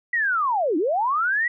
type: linear two-way sweep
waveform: sine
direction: down then up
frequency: 1965 to 285.7 to 1965 Hz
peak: -19 dBFS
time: 0.13-1.48 s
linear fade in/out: 5 ms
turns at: 0.77 s
effects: none